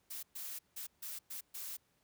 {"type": "noise bursts at uneven times", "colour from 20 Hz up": "blue", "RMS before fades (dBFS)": -44, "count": 6, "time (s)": [[0.1, 0.23], [0.35, 0.59], [0.76, 0.87], [1.02, 1.19], [1.3, 1.41], [1.54, 1.77]], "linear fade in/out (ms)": 10, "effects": ["pink hiss -75 dBFS RMS until 2.03 s", "high-pass 60 Hz 12 dB/octave"]}